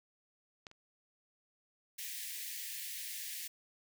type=clicks; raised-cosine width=0.2 ms; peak=-29 / -38 dBFS; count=2; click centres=0.668 / 0.714 s
type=high-pass noise; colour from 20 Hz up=white; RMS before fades=-43 dBFS; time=1.98-3.48 s; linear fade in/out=10 ms; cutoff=1700 Hz; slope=96 dB/octave
effects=none